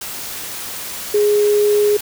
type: tone in noise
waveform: sine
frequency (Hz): 415.3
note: G#4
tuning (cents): 0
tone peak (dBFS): -11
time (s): 1.14-1.97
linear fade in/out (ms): 5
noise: white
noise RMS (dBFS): -28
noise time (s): 0.01-2.01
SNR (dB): +14
effects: none